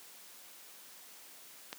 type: click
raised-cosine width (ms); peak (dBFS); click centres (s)
0.2; -22; 1.729
effects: white hiss -54 dBFS RMS until 1.78 s + high-pass 200 Hz 12 dB/octave